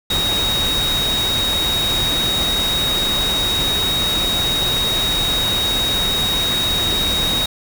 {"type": "tone in noise", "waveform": "sine", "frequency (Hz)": 3772, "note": "A#7", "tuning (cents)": 20, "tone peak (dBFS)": -17, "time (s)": [0.1, 7.46], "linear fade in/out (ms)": 5, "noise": "pink", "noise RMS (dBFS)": -23, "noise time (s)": [0.1, 7.46], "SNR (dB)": 3, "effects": []}